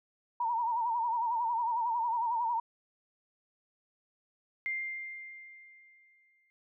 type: tone with vibrato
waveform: sine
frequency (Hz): 934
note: A#5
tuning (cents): +3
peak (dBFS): -28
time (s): 0.4-2.6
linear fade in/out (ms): 5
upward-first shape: triangle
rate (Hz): 11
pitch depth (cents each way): 100
type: tone with exponential decay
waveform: sine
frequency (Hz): 2102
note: C7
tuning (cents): +7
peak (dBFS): -30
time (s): 4.66-6.5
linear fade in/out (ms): 0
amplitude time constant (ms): 400
effects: none